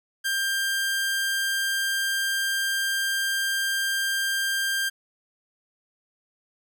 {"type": "tone", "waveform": "sawtooth", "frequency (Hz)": 1590, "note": "G6", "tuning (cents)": 24, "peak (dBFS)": -20, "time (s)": [0.24, 4.9], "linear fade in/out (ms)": 20, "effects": []}